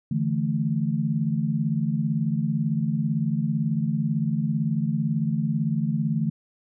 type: chord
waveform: sine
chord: D suspended second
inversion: none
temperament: equal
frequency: 146.83 / 164.81 / 220 Hz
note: D3 / E3 / A3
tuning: 0 / 0 / 0 cents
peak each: -26 dBFS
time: 0.11-6.3 s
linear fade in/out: 5 ms
effects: none